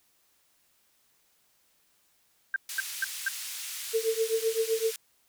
sine tone bursts, 1574 Hz, G6, 7 cents sharp, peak -24 dBFS, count 4, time 2.54-3.284 s, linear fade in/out 2 ms, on 21 ms, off 220 ms
white band-pass noise, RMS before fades -38 dBFS, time 2.69-4.96 s, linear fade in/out 2 ms, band 2100 to 12000 Hz, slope 12 dB/octave
sine tone with tremolo, 448.4 Hz, A4, 33 cents sharp, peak -21 dBFS, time 3.93-4.92 s, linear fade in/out 20 ms, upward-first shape triangle, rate 7.8 Hz, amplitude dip 100%
effects white hiss -68 dBFS RMS until 5.28 s

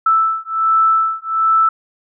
sine beating tone pair, 1318.5 / 1319.8 Hz, E6 / E6, 0 / +2 cents, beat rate 1.3 Hz, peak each -15 / -15 dBFS, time 0.06-1.69 s, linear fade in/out 5 ms, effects none

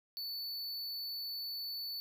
square tone, 4477 Hz, C#8, 16 cents sharp, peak -39 dBFS, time 0.17-2 s, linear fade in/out 0 ms, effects none

